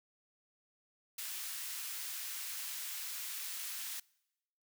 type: high-pass noise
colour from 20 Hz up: white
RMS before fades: -42 dBFS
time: 1.18-4 s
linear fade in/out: 5 ms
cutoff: 1500 Hz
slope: 12 dB/octave
effects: noise-tail reverb RT60 0.9 s tail -25 dB re dry